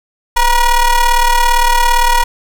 45% pulse ring-modulated tone, 483.8 Hz, B4, 36 cents flat, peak -5 dBFS, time 0.36-2.24 s, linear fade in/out 10 ms, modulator 465 Hz, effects none

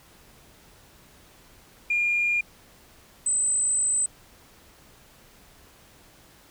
sine tone pair in turn, 2413 / 8074 Hz, D7 / B8, +46 / +37 cents, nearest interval octave + major sixth, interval 2091 cents, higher second, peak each -20 dBFS, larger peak neither, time 1.9-2.41 / 3.26-4.06 s, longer second, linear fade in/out 5 ms, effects tanh soft clip ceiling -16 dBFS + pink hiss -54 dBFS RMS until 6.5 s

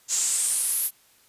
pink noise with band-pass filter sweep, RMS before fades -25 dBFS, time 0.08-0.91 s, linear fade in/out 50 ms, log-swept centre 6800 to 12000 Hz, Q 5.2, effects white hiss -59 dBFS RMS until 1.28 s + resampled to 32000 Hz

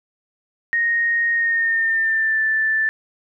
sine tone with pitch glide, 1863 to 1762.5 Hz, A#6 to A6, -2 to +2 cents, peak -16 dBFS, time 0.73-2.89 s, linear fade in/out 0 ms, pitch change -96 cents, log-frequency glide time 1.33-2.41 s, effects none

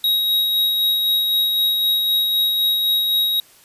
square tone with tremolo, 3804 Hz, A#7, 34 cents sharp, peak -15 dBFS, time 0.04-3.4 s, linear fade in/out 2 ms, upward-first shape sine, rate 3.9 Hz, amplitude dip 30%, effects white hiss -50 dBFS RMS until 3.64 s + resampled to 32000 Hz

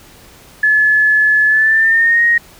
sine tone with pitch glide, 1718 to 1873.5 Hz, A6 to A#6, -42 to +8 cents, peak -8 dBFS, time 0.63-2.38 s, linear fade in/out 5 ms, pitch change +150 cents, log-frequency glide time 1.47-2.23 s, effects pink hiss -42 dBFS RMS until 2.59 s

